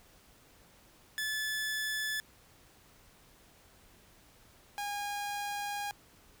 sawtooth tone pair in turn, 1731 / 816.9 Hz, A6 / G#5, -29 / -29 cents, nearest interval octave + minor second, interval 1300 cents, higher first, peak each -29 / -31 dBFS, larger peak first, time 1.18-2.2 / 4.78-5.91 s, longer second, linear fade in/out 0 ms, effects pink hiss -61 dBFS RMS until 6.4 s

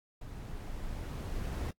brown noise with level ramp, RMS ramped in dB -44 to -34 dBFS, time 0.21-1.71 s, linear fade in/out 5 ms, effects noise-tail reverb RT60 0.1 s tail -23 dB re dry + AAC 64 kbps

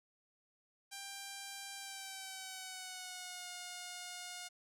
5% pulse tone with pitch glide, 791 to 717 Hz, G5 to F5, +15 to +45 cents, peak -33 dBFS, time 0.91-4.49 s, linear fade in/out 20 ms, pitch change -170 cents, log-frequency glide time 1.75-3.48 s, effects none

